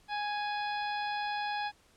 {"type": "harmonic tone with a mistuned harmonic", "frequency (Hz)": 830, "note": "G#5", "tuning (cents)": -1, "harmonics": [1, 2, 3, 4, 5, 6], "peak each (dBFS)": [-33, -39, -43, -45, -47, -49], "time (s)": [0.08, 1.72], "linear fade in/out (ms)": 50, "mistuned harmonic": 4, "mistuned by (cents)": 33, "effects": ["pink hiss -64 dBFS RMS until 1.96 s", "low-pass 10000 Hz 12 dB/octave"]}